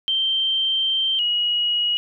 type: tone pair in turn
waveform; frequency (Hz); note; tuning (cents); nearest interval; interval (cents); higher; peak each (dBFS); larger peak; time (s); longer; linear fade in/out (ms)
sine; 3136 / 2901; G7 / F#7; 0 / -35; minor second; 135; first; -18; neither; 0.08-1.19 / 1.19-1.97; first; 0
effects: none